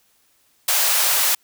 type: high-pass noise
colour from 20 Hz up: white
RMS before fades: -18 dBFS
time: 0.68-1.35 s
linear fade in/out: 5 ms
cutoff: 560 Hz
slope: 24 dB/octave
effects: white hiss -61 dBFS RMS until 1.43 s